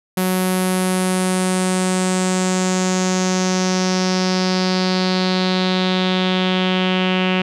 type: tone with low-pass filter sweep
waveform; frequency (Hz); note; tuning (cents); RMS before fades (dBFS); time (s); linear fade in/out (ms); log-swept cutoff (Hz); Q
sawtooth; 185; F#3; 0; -18; 0.17-7.42; 5; 12000 to 2800; 4.2
effects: none